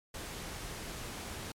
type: noise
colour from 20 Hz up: pink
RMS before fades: -42 dBFS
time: 0.14-1.52 s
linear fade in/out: 5 ms
effects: low-pass 12000 Hz 12 dB/octave + MP3 96 kbps